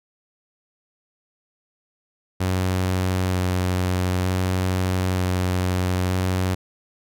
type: tone with vibrato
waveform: sawtooth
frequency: 92 Hz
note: F#2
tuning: 9 cents flat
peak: -16 dBFS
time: 2.4-6.55 s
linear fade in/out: 10 ms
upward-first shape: square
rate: 0.54 Hz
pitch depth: 11 cents each way
effects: none